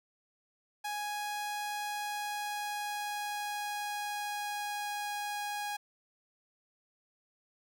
sawtooth tone with pitch glide, 830.6 to 825.3 Hz, G#5 to G#5, 0 to -11 cents, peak -31 dBFS, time 0.84-5.77 s, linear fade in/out 10 ms, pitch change -11 cents, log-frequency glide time 1.81-4.99 s, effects none

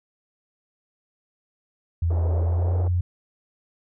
sine tone with pitch glide, 84.1 to 88.95 Hz, E2 to F2, +35 to +32 cents, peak -19 dBFS, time 2.02-3.01 s, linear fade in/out 5 ms, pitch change +97 cents, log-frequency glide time 2.39-2.76 s
white band-pass noise, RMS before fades -36 dBFS, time 2.1-2.88 s, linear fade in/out 5 ms, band 310 to 660 Hz, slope 24 dB/octave
effects none

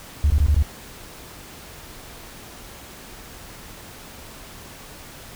sine tone bursts, 73.42 Hz, D2, in tune, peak -12 dBFS, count 5, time 0.24-0.625 s, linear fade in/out 0 ms, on 61 ms, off 20 ms, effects tanh soft clip ceiling -10 dBFS + pink hiss -41 dBFS RMS until 5.35 s

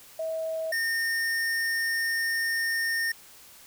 sine / square tone pair in turn, 644 / 1827.3 Hz, E5 / A#6, -41 / -35 cents, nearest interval octave + tritone, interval 1806 cents, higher second, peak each -28 / -26 dBFS, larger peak second, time 0.19-0.72 / 0.72-3.12 s, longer second, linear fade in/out 5 ms, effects white hiss -51 dBFS RMS until 3.66 s

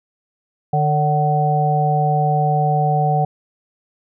harmonic tone with a mistuned harmonic, 150 Hz, D3, 37 cents sharp, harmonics 1 / 3 / 4 / 5, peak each -17 / -26 / -27 / -17 dBFS, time 0.73-3.25 s, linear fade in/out 5 ms, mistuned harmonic 4, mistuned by -65 cents, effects none

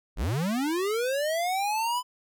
square linear sweep, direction up, 33.55 to 1010 Hz, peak -26 dBFS, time 0.16-2.03 s, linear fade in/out 50 ms, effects none

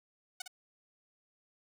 5% pulse tone with echo, 740 Hz, F#5, in tune, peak -26 dBFS, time 0.4-0.42 s, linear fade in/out 5 ms, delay 58 ms, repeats 1, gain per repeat -7 dB, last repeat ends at 0.478 s, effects none

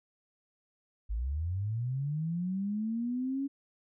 sine linear sweep, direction up, 49 to 280 Hz, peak -30 dBFS, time 1.09-3.48 s, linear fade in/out 20 ms, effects none

